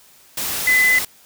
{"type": "tone in noise", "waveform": "sine", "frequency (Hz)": 2016, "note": "B6", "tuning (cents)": 35, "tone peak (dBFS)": -12, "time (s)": [0.67, 0.99], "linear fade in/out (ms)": 5, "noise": "white", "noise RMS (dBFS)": -24, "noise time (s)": [0.37, 1.05], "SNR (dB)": 9, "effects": ["white hiss -50 dBFS RMS until 1.25 s"]}